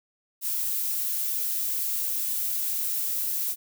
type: noise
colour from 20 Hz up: violet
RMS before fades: -28 dBFS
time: 0.41-3.56 s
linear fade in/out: 50 ms
effects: none